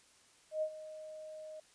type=tone with ADSR envelope; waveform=sine; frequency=622.3 Hz; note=D#5; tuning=in tune; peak=-30 dBFS; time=0.51-1.6 s; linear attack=110 ms; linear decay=72 ms; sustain=-15 dB; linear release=5 ms; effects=white hiss -65 dBFS RMS until 1.74 s + resampled to 22050 Hz

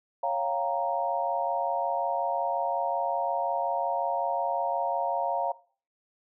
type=chord; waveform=sine; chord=G half-diminished seventh; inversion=second; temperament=equal; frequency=554.4 / 698.5 / 784 / 932.3 Hz; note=Db5 / F5 / G5 / Bb5; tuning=0 / 0 / 0 / 0 cents; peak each=-32 / -29 / -35 / -30 dBFS; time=0.23-5.52 s; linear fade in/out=5 ms; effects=noise-tail reverb RT60 0.4 s tail -18 dB re dry

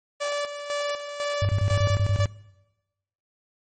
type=tone with tremolo; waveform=sawtooth; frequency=580 Hz; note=D5; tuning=22 cents flat; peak=-21 dBFS; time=0.2-2.26 s; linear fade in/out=20 ms; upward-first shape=square; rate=2 Hz; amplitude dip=60%
type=tone bursts; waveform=sine; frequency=99.4 Hz; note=G2; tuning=25 cents sharp; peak=-19 dBFS; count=9; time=1.42-2.257 s; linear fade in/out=0 ms; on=69 ms; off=27 ms
effects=noise-tail reverb RT60 1.0 s tail -21 dB re dry + MP3 32 kbps

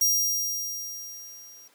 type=tone with level ramp; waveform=sawtooth; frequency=5700 Hz; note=F8; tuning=34 cents sharp; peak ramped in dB=-16 to -45 dBFS; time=0.01-1.68 s; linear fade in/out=5 ms; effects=pink hiss -60 dBFS RMS until 1.74 s + high-pass 400 Hz 12 dB/octave

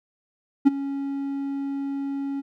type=tone with ADSR envelope; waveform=triangle; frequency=277.2 Hz; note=C#4; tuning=in tune; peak=-7 dBFS; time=0.65-2.42 s; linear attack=22 ms; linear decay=20 ms; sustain=-17 dB; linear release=28 ms; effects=none

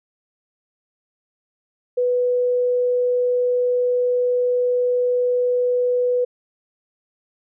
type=tone; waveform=sine; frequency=493.9 Hz; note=B4; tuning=in tune; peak=-16 dBFS; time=1.97-6.25 s; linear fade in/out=10 ms; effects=none

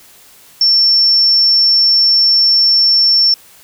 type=tone; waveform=sine; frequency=5420 Hz; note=E8; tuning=47 cents sharp; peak=-7 dBFS; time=0.61-3.34 s; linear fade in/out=2 ms; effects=white hiss -43 dBFS RMS until 3.63 s

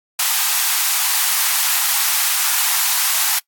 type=high-pass noise; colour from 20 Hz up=white; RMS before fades=-17 dBFS; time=0.19-3.39 s; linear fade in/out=5 ms; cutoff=750 Hz; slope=48 dB/octave; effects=noise-tail reverb RT60 0.1 s tail -23 dB re dry + AAC 64 kbps

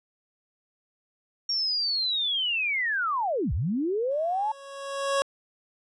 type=linear two-way sweep; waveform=sine; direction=down then up; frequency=5588 to 55 to 891 Hz; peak=-24 dBFS; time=1.49-4.52 s; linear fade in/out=5 ms; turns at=3.53 s
type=tone with exponential growth; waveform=25% pulse; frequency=553 Hz; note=C#5; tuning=4 cents flat; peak=-17 dBFS; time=4.11-5.22 s; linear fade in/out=0 ms; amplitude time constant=240 ms
effects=resampled to 24000 Hz

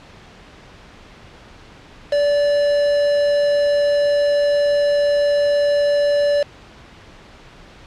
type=tone with quantisation; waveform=triangle; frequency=579 Hz; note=D5; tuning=25 cents flat; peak=-12 dBFS; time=2.12-6.43 s; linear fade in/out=5 ms; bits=4; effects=pink hiss -43 dBFS RMS until 7.86 s + low-pass 4000 Hz 12 dB/octave

